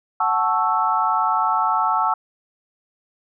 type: chord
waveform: sine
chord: F# minor seventh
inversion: none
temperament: equal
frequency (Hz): 740 / 880 / 1108.7 / 1318.5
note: F#5 / A5 / C#6 / E6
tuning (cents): 0 / 0 / 0 / 0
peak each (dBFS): -24 / -21 / -24 / -21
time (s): 0.2-2.14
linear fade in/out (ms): 5
effects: none